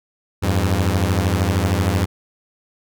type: beating tone pair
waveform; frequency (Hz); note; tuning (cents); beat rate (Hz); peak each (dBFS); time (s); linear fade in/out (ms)
sawtooth; 86.6 / 99.6; F2 / G2; -14 / +28; 13; -15; 0.42-2.06; 20
effects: none